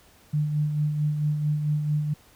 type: tone with tremolo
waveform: sine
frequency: 150 Hz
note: D3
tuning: 37 cents sharp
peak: -20 dBFS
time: 0.33-2.14 s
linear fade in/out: 10 ms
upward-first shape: sine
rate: 4.5 Hz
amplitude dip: 45%
effects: pink hiss -56 dBFS RMS until 2.35 s